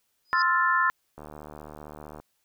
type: tone with exponential growth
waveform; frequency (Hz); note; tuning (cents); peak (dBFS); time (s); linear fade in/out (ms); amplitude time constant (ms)
sine; 4978; D#8; 0; -28; 0.25-0.42; 1; 35
type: chord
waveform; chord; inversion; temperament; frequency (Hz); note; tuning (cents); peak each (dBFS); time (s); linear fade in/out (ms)
sine; F major seventh; second; equal; 1046.5 / 1318.5 / 1396.9 / 1760; C6 / E6 / F6 / A6; 0 / 0 / 0 / 0; -24 / -28 / -27 / -25; 0.33-0.9; 0
type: click train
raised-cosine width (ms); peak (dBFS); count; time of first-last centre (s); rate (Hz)
1; -28; 78; 1.18-2.2; 75.5
effects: white hiss -73 dBFS RMS until 2.44 s